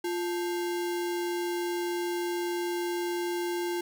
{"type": "tone with sample-and-hold", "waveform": "sine", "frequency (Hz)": 349.2, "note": "F4", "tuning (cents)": 0, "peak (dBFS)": -28, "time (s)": [0.04, 3.81], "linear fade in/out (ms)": 5, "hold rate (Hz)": 1225, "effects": []}